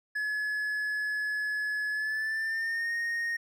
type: tone with pitch glide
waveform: triangle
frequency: 1703 to 1857.1 Hz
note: G#6 to A#6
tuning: +43 to -7 cents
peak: -27 dBFS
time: 0.15-3.37 s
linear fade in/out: 10 ms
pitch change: +150 cents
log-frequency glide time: 1.91-2.93 s
effects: none